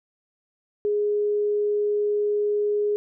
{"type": "tone", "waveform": "sine", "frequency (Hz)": 415.3, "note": "G#4", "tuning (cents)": 0, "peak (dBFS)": -20, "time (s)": [0.85, 2.96], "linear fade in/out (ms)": 0, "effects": []}